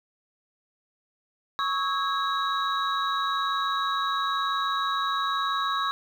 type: tone cluster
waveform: sine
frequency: 1112 / 1293 / 1641 / 3838 Hz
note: C#6 / E6 / G#6 / A#7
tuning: +5 / -34 / -21 / +50 cents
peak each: -26 / -30 / -33 / -31 dBFS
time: 1.59-5.91 s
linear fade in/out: 0 ms
effects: tanh soft clip ceiling -16 dBFS + 9-bit